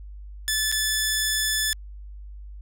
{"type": "tone with dropouts", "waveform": "10% pulse", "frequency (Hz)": 1739, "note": "A6", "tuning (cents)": -21, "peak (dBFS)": -13, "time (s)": [0.48, 1.73], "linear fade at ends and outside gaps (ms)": 0, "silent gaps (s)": [0.716, 0.724], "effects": ["added 50 Hz sine -37 dBFS peak until 2.61 s"]}